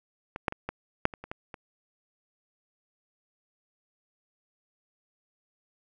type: clicks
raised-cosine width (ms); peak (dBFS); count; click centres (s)
0.5; -20 / -10 / -20 / -17 / -6 / -25 / -26 / -20 / -25; 9; 0.361 / 0.482 / 0.524 / 0.69 / 1.054 / 1.138 / 1.24 / 1.315 / 1.542
effects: none

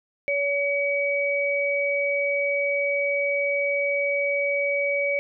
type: tone pair together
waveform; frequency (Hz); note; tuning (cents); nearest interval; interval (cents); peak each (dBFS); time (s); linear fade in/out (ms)
sine; 566.7 / 2270; C#5 / C#7; +38 / +41; 2 octaves; 2403; -24; 0.28-5.19; 0
effects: none

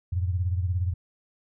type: beating tone pair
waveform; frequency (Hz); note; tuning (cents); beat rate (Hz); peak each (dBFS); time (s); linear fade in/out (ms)
sine; 88 / 105; F2 / G#2; +14 / +19; 17; -24 / -31; 0.12-0.94; 10
effects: none

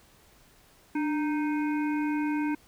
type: harmonic tone with a mistuned harmonic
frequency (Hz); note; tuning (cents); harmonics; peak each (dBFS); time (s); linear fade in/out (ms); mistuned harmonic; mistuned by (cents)
309.9; D#4; -7; 1 / 3 / 5 / 7 / 8; -26 / -36 / -40 / -43 / -44; 0.95-2.55; 5; 1; -73
effects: pink hiss -59 dBFS RMS until 2.67 s

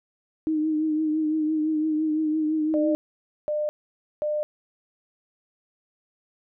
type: tone with vibrato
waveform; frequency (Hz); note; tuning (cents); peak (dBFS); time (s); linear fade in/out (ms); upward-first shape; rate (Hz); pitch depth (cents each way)
sine; 310.4; D#4; -4; -21; 0.47-2.95; 0; triangle; 5.9; 42
type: tone bursts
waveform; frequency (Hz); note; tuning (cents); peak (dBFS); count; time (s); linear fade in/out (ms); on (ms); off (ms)
sine; 601; D5; +40; -23; 3; 2.74-4.43; 0; 210; 530
effects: none

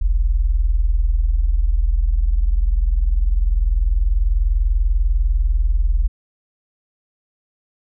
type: tone pair together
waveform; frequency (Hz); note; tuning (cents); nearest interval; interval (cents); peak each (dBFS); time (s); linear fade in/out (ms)
sine; 40.51 / 60.7; E1 / B1; -29 / -29; perfect fifth; 700; -14 / -21; 0.01-6.08; 10
effects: none

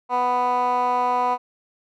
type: tone with band-pass filter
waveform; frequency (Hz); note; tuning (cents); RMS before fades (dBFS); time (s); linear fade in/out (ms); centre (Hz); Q
15% pulse; 247.7; B3; +5; -21; 0.09-1.38; 50; 940; 3.2
effects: none

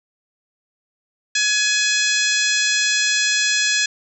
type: harmonic tone with a mistuned harmonic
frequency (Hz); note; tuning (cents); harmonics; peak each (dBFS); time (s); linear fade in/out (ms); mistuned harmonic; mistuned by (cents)
843; G#5; +26; 2 / 3 / 4 / 5 / 6 / 7 / 8 / 9; -21 / -23 / -24 / -25 / -26 / -26 / -27 / -28; 1.35-3.86; 5; 5; -22
effects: none

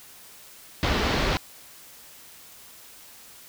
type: low-pass noise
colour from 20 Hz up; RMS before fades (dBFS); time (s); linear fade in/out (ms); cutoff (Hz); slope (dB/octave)
pink; -24; 0.83-1.37; 0; 4800; 24
effects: white hiss -48 dBFS RMS until 3.48 s

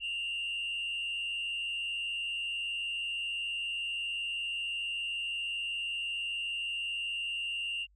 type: tone with frequency modulation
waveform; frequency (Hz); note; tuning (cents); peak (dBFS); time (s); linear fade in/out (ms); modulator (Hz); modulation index
sine; 2794; F7; 0; -31; 0-7.87; 50; 86.6; 0.84
effects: tanh soft clip ceiling -30 dBFS + added 50 Hz sine -62 dBFS peak until 7.95 s

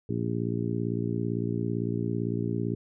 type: harmonic tone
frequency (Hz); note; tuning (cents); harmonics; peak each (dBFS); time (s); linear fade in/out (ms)
57.8; A#1; -14; 2 / 3 / 4 / 5 / 6 / 7; -31 / -33 / -34 / -35 / -36 / -36; 0.09-2.75; 5
effects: none

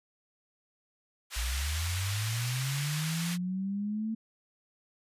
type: band-pass noise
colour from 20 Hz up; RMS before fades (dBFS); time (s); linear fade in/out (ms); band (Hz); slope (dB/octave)
pink; -38; 1.3-3.38; 50; 1600 to 12000; 12
type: linear sweep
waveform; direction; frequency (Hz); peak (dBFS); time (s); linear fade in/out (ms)
sine; up; 55 to 224.3; -30; 1.36-4.15; 10
effects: resampled to 32000 Hz

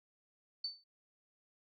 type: tone with exponential decay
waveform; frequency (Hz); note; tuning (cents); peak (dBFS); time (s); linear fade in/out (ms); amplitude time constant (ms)
sine; 4527; C#8; +36; -33; 0.64-0.84; 5; 43
effects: none

